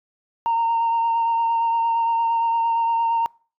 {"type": "tone with vibrato", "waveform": "sine", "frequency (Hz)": 921, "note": "A#5", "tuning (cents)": -21, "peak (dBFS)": -16, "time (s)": [0.46, 3.26], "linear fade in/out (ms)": 0, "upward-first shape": "sine", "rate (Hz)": 8.7, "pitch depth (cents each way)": 16, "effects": ["noise-tail reverb RT60 0.4 s tail -26 dB re dry", "tanh soft clip ceiling -15 dBFS"]}